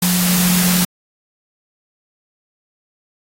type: tone in noise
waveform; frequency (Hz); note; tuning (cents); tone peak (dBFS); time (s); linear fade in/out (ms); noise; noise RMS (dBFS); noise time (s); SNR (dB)
sine; 179.3; F3; +46; -15; 0.02-0.85; 5; white; -18; 0.02-0.85; 0
effects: AAC 48 kbps